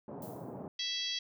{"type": "band-pass noise", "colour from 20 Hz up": "pink", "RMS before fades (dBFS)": -44, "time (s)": [0.08, 0.68], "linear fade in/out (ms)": 2, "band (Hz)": [130, 840], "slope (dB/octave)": 24}
{"type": "noise with exponential decay", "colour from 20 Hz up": "violet", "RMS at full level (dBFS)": -49, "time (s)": [0.22, 0.68], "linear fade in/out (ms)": 2, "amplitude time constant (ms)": 100}
{"type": "harmonic tone", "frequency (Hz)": 659.3, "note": "E5", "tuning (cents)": 0, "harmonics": [3, 4, 5, 6, 7, 8, 9], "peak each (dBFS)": [-46, -47, -36, -42, -40, -45, -47], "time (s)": [0.79, 1.19], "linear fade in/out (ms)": 5}
{"effects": []}